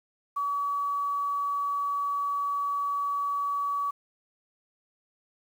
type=tone with quantisation; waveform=sine; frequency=1138 Hz; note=C#6; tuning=45 cents sharp; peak=-26 dBFS; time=0.36-3.91 s; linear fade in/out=10 ms; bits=9; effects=none